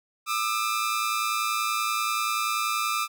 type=tone pair together; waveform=sawtooth; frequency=1200 / 1310.4 Hz; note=D6 / E6; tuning=+37 / -11 cents; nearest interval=major second; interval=152 cents; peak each=-23 / -25 dBFS; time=0.26-3.08 s; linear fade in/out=50 ms; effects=none